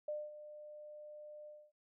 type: tone with ADSR envelope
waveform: sine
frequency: 600 Hz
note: D5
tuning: 37 cents sharp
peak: -36 dBFS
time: 0.08-1.72 s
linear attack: 5 ms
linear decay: 220 ms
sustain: -13 dB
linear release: 250 ms
effects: none